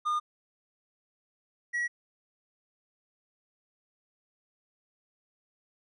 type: tone pair in turn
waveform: triangle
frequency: 1216 / 1920.3 Hz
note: D#6 / B6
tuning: -40 / -49 cents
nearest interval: minor sixth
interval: 791 cents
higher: second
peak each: -24 / -26 dBFS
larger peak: first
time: 0.05-0.2 / 1.73-1.88 s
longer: neither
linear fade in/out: 20 ms
effects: resampled to 24000 Hz